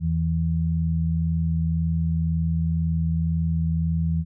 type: tone pair together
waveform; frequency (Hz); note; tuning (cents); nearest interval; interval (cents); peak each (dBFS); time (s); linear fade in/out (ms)
sine; 81.95 / 163.9; E2 / E3; -10 / -10; octave; 1200; -24 / -22; 0-4.25; 50
effects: none